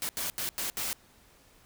white noise bursts at uneven times, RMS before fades -33 dBFS, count 5, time 0.02-0.09 / 0.17-0.3 / 0.38-0.49 / 0.58-0.7 / 0.77-0.93 s, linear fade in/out 0 ms, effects pink hiss -60 dBFS RMS until 1.65 s

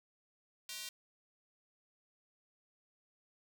square tone with high-pass filter, 213.1 Hz, G#3, 45 cents sharp, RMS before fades -45 dBFS, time 0.69-0.89 s, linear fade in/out 2 ms, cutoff 3500 Hz, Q 1, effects none

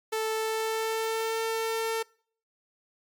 sawtooth tone with pitch glide, 440 to 449.8 Hz, A4 to A4, 0 to +38 cents, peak -23 dBFS, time 0.12-2.03 s, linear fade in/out 10 ms, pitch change +38 cents, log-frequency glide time 0.33-1.44 s, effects noise-tail reverb RT60 0.5 s tail -24 dB re dry + MP3 96 kbps

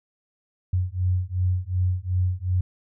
sine beating tone pair, 90 / 92.7 Hz, F#2 / F#2, -47 / +4 cents, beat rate 2.7 Hz, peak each -24 dBFS, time 0.73-2.61 s, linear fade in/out 5 ms, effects none

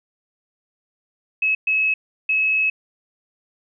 sine tone bursts at uneven times, 2577 Hz, E7, 40 cents flat, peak -16 dBFS, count 3, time 1.42-1.55 / 1.67-1.94 / 2.29-2.7 s, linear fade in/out 5 ms, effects none

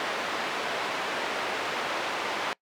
pink band-pass noise, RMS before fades -31 dBFS, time 0-2.53 s, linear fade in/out 0 ms, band 490 to 3000 Hz, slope 12 dB/octave, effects noise-tail reverb RT60 0.1 s tail -24 dB re dry

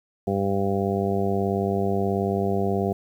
harmonic tone, 98.5 Hz, G2, 9 cents sharp, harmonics 1 / 2 / 3 / 4 / 5 / 6 / 7 / 8, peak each -29 / -26 / -35 / -26 / -31 / -38 / -29 / -37 dBFS, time 0.27-2.93 s, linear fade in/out 5 ms, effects 9-bit

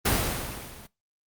pink noise with level ramp, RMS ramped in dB -21 to -47 dBFS, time 0.05-0.87 s, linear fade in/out 10 ms, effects noise-tail reverb RT60 0.2 s tail -21 dB re dry + Opus 32 kbps

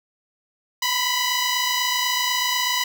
10% pulse tone pair together, 980 / 1008.1 Hz, B5 / B5, -14 / +35 cents, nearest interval unison, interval 49 cents, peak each -14 / -15 dBFS, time 0.82-2.84 s, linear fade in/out 5 ms, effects none

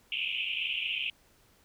white band-pass noise, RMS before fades -33 dBFS, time 0.12-1.1 s, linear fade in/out 2 ms, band 2400 to 3100 Hz, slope 96 dB/octave, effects pink hiss -64 dBFS RMS until 1.64 s

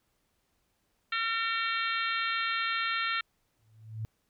harmonic tone, 454.7 Hz, A#4, 43 cents flat, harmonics 3 / 4 / 5 / 6 / 7 / 8 / 9, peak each -32 / -34 / -36 / -38 / -39 / -40 / -41 dBFS, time 1.12-3.21 s, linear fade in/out 5 ms
sine tone with exponential growth, 110 Hz, A2, in tune, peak -30 dBFS, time 3.59-4.05 s, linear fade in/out 0 ms, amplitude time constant 100 ms
effects pink hiss -75 dBFS RMS until 4.29 s

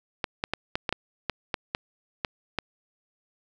clicks, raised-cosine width 0.3 ms, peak -10 dBFS, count 11, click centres 0.242 / 0.439 / 0.536 / 0.755 / 0.892 / 0.926 / 1.297 / 1.542 / 1.749 / 2.248 / 2.587 s, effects none

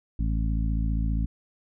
harmonic tone, 55 Hz, A1, in tune, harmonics 1 / 2 / 3 / 4 / 5, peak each -24 / -32 / -33 / -35 / -38 dBFS, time 0.19-1.26 s, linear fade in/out 5 ms, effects none

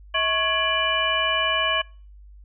sine tone cluster, 643 / 1100 / 1677 / 2381 / 2967 Hz, E5 / C#6 / G#6 / D7 / F#7, -43 / -14 / +16 / +23 / +4 cents, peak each -28 / -26 / -26 / -27 / -24 dBFS, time 0.14-1.82 s, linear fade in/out 10 ms, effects noise-tail reverb RT60 0.4 s tail -26 dB re dry + added 50 Hz sine -43 dBFS peak until 2.44 s

